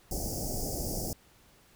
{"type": "band-stop noise", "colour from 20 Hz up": "pink", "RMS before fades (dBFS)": -34, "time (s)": [0.11, 1.13], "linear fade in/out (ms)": 2, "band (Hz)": [790, 4800], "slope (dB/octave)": 96, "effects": ["pink hiss -61 dBFS RMS until 1.75 s"]}